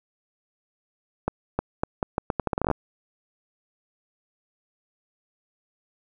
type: accelerating click train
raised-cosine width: 1 ms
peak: -9 dBFS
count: 16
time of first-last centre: 1.28-2.713 s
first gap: 310 ms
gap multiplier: 0.79
effects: none